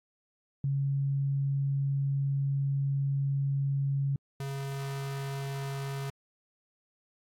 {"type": "tone pair in turn", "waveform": ["sine", "square"], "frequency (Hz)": [138.59, 137.71], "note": ["C#3", "C#3"], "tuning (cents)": [0, -11], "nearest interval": "unison", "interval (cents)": 11, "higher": "first", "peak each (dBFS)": [-26, -34], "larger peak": "first", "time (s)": [[0.64, 4.16], [4.4, 6.1]], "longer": "first", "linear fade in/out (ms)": 2, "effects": ["AAC 48 kbps"]}